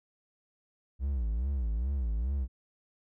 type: tone with vibrato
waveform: triangle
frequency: 61.4 Hz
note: B1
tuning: 9 cents flat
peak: -26 dBFS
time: 0.99-2.48 s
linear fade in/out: 50 ms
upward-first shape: sine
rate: 2.4 Hz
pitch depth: 240 cents each way
effects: none